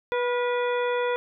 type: harmonic tone with a mistuned harmonic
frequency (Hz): 489.3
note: B4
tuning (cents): -16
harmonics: 1 / 2 / 3 / 4 / 5 / 7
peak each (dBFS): -24 / -30 / -34 / -36 / -38 / -41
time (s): 0.12-1.16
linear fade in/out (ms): 0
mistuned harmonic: 3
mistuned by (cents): -38
effects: none